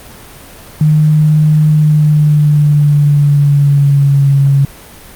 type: tone with pitch glide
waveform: sine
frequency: 153.1 to 138.78 Hz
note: D#3 to C#3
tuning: -28 to +2 cents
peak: -5 dBFS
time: 0.81-4.65 s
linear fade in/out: 2 ms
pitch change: -170 cents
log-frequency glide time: 1.7-4.35 s
effects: pink hiss -34 dBFS RMS until 5.15 s + Opus 32 kbps